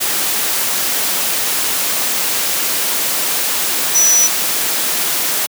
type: tone in noise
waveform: sine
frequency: 5920 Hz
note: F#8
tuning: in tune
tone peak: -9 dBFS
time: 3.94-4.28 s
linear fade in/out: 20 ms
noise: white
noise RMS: -17 dBFS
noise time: 0-5.47 s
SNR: +5 dB
effects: high-pass 200 Hz 12 dB/octave